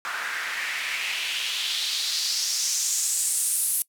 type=noise with band-pass filter sweep; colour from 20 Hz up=white; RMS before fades=-27 dBFS; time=0.05-3.82 s; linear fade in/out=0 ms; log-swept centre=1400 to 11000 Hz; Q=2.8; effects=noise-tail reverb RT60 0.1 s tail -22 dB re dry